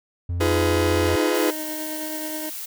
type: tone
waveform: triangle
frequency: 87.3 Hz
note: F2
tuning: in tune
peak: -21 dBFS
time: 0.29-1.16 s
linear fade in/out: 5 ms
type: chord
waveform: 40% pulse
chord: F half-diminished seventh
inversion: third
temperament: just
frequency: 314.3 / 349.2 / 419.1 / 502.9 Hz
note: Eb4 / F4 / Ab4 / Cb5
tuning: +18 / 0 / +16 / +31 cents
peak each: -24 dBFS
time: 0.4-1.51 s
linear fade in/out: 10 ms
type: tone with tremolo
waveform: 25% pulse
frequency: 310 Hz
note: D#4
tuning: 6 cents flat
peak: -25 dBFS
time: 1.05-2.5 s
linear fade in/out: 10 ms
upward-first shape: triangle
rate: 9.4 Hz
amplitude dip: 30%
type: noise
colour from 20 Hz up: blue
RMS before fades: -33 dBFS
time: 1.34-2.66 s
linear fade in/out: 10 ms
effects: none